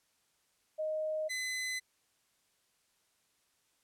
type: tone pair in turn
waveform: sine / sawtooth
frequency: 622.3 / 2025 Hz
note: D#5 / B6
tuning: 0 / +43 cents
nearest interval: octave + minor sixth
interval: 2043 cents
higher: second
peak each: -32 / -31 dBFS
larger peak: second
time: 0.78-1.29 / 1.29-1.8 s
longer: neither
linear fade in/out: 20 ms
effects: white hiss -74 dBFS RMS until 3.83 s + low-pass 11000 Hz 12 dB/octave